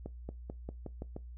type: accelerating click train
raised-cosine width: 2 ms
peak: -27 dBFS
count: 7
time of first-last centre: 0.06-1.164 s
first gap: 230 ms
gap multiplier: 0.91
effects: noise-tail reverb RT60 0.2 s tail -20 dB re dry + added 60 Hz sine -44 dBFS peak until 1.37 s